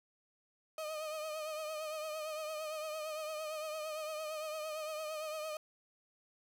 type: tone with vibrato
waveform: 35% pulse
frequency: 620 Hz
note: D#5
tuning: 6 cents flat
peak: -37 dBFS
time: 0.78-5.57 s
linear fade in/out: 2 ms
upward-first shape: triangle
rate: 8.8 Hz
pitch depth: 57 cents each way
effects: none